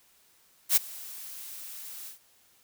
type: noise with ADSR envelope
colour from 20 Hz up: blue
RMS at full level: -19 dBFS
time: 0.69-2.19 s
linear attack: 73 ms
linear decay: 18 ms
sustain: -23 dB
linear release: 120 ms
effects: white hiss -63 dBFS RMS until 2.63 s